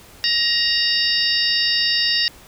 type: harmonic tone with a mistuned harmonic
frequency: 940 Hz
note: A#5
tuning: 14 cents sharp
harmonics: 2 / 3 / 4 / 5 / 6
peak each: -24 / -24 / -23 / -21 / -22 dBFS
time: 0.24-2.28 s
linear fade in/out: 0 ms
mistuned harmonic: 6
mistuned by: -100 cents
effects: pink hiss -45 dBFS RMS until 2.47 s